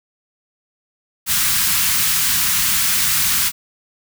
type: band-stop noise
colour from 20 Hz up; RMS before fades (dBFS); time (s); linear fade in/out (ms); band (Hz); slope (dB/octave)
white; -17; 1.26-3.52; 50; 220 to 1100; 24
effects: none